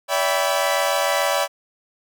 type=chord; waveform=sawtooth; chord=E minor seventh; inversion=third; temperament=equal with one note detuned; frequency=572.3 / 659.3 / 784 / 987.8 Hz; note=D5 / E5 / G5 / B5; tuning=-45 / 0 / 0 / 0 cents; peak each=-18 / -20 / -22 / -22 dBFS; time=0.08-1.48 s; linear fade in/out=50 ms; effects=none